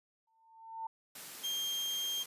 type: tone with exponential growth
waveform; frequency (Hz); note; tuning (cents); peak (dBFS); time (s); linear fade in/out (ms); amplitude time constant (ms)
sine; 899; A5; +37; -35; 0.27-0.87; 5; 130
type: high-pass noise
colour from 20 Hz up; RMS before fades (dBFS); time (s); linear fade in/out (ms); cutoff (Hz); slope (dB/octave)
white; -47; 1.15-2.26; 5; 140; 24
type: tone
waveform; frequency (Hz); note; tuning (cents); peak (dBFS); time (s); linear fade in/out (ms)
35% pulse; 3200; G7; +35; -32; 1.43-2.24; 20
effects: resampled to 32000 Hz